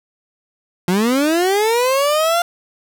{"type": "linear sweep", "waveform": "30% pulse", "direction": "up", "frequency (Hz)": [171.5, 701], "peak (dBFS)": -11, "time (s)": [0.88, 2.42], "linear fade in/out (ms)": 2, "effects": []}